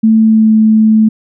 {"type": "tone with pitch glide", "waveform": "sine", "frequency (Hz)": [221.2, 218.3], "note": ["A3", "A3"], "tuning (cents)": [9, -13], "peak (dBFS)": -4, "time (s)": [0.03, 1.09], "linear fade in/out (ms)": 10, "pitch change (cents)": -22, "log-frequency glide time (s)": [0.18, 0.54], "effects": []}